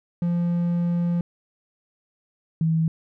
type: tone pair in turn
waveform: triangle / sine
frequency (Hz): 172.9 / 161.68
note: F3 / E3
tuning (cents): -17 / -33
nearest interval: minor second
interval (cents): 116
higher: first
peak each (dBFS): -18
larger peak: neither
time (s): 0.22-1.21 / 2.61-2.88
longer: first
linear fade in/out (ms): 2
effects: none